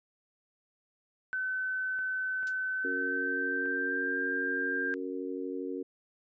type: tone with pitch glide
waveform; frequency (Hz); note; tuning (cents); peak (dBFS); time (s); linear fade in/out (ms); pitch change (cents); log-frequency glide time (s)
sine; 1520 to 1593.7; F#6 to G6; +46 to +28; -30; 1.33-4.94; 0; +82; 2.73-4.19
type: clicks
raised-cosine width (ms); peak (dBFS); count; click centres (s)
0.5; -37; 3; 1.99 / 2.431 / 3.658
type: noise with exponential decay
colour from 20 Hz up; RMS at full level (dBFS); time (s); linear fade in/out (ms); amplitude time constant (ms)
blue; -38; 2.47-2.55; 0; 17
type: harmonic tone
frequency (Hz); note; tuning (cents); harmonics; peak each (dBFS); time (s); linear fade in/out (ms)
92.5; F#2; 0; 3 / 4 / 5; -37 / -38 / -39; 2.84-5.83; 10
effects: resampled to 16000 Hz